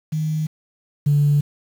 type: tone pair in turn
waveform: sine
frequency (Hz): 155.56 / 145.13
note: D#3 / D3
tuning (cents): 0 / -20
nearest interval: minor second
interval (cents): 120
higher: first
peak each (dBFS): -19 / -12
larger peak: second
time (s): 0.12-0.47 / 1.06-1.41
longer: neither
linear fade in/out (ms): 10
effects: tanh soft clip ceiling -9 dBFS + 7-bit